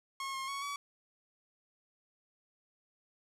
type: tone with pitch steps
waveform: sawtooth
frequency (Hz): 1086 / 1071 / 1111 / 1137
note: C#6 / C6 / C#6 / C#6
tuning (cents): -36 / +40 / +4 / +44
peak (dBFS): -33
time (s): 0.2-0.76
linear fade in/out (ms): 2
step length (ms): 140
effects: low-pass 10000 Hz 12 dB/octave + 11-bit